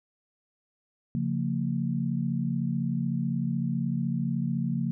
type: chord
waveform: sine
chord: Bb minor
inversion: first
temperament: equal with one note detuned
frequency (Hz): 138.59 / 174.61 / 228.4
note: Db3 / F3 / Bb3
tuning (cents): 0 / 0 / -35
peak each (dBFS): -30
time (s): 1.15-4.91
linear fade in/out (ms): 0
effects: none